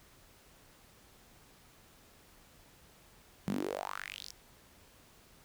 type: tone with high-pass filter sweep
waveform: sawtooth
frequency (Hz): 48.52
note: G1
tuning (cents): -17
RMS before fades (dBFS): -39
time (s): 3.47-4.32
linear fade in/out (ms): 0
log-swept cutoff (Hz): 170 to 5800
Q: 5.2
effects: pink hiss -61 dBFS RMS until 5.44 s